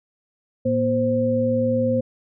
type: tone cluster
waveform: sine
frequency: 112 / 239.7 / 522 Hz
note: A2 / A#3 / C5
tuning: +31 / +48 / -4 cents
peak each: -26 / -22 / -20 dBFS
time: 0.65-2.01 s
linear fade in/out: 10 ms
effects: none